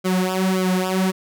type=tone with flanger; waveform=sawtooth; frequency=186.3 Hz; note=F#3; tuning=12 cents sharp; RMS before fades=-20 dBFS; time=0.04-1.12 s; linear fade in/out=20 ms; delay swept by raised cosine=1.1 to 4.9 ms; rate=1.8 Hz; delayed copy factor=-0.95; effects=none